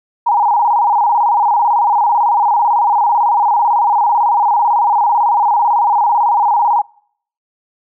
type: tone with vibrato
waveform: sine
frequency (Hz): 883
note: A5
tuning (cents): +6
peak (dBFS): -9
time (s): 0.26-6.82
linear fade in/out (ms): 10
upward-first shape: square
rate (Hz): 18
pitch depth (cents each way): 120
effects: noise-tail reverb RT60 0.6 s tail -25 dB re dry